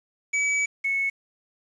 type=tone pair in turn; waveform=square / sine; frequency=2285 / 2202 Hz; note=D7 / C#7; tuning=-48 / -12 cents; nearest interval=minor second; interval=64 cents; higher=first; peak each=-22 dBFS; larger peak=neither; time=0.33-0.66 / 0.84-1.1 s; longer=first; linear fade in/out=10 ms; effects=resampled to 22050 Hz + 8-bit